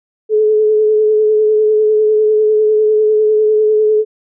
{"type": "tone with vibrato", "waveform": "sine", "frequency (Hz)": 429.2, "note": "A4", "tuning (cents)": -43, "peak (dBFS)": -8, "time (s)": [0.29, 4.05], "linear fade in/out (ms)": 50, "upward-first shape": "triangle", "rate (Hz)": 10, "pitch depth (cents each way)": 25, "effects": []}